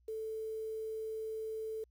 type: tone with quantisation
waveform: sine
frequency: 440 Hz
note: A4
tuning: in tune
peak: -37 dBFS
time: 0.08-1.84 s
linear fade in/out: 5 ms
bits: 10
effects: added 60 Hz sine -66 dBFS peak until 1.9 s